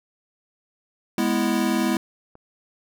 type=chord; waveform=square; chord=E major; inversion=first; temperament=equal; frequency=207.7 / 246.9 / 329.6 Hz; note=G#3 / B3 / E4; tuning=0 / 0 / 0 cents; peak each=-25 dBFS; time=1.18-1.97 s; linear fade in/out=2 ms
type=click; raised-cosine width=1 ms; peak=-33 dBFS; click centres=2.354 s
effects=none